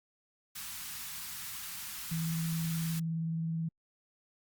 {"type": "band-stop noise", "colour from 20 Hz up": "white", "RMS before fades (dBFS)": -42, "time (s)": [0.55, 3], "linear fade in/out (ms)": 10, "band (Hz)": [220, 940], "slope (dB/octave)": 24}
{"type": "tone with vibrato", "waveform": "sine", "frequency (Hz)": 163.5, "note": "E3", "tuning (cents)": -14, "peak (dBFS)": -31, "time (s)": [2.11, 3.69], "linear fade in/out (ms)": 10, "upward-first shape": "sine", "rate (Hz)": 19, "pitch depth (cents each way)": 19}
{"effects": ["Opus 48 kbps"]}